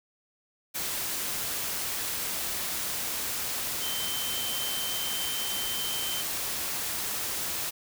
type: tone in noise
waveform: sine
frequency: 3100 Hz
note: G7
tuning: 20 cents flat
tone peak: -34 dBFS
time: 3.81-6.23 s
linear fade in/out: 20 ms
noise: white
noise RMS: -32 dBFS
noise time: 0.74-7.71 s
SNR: -5 dB
effects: none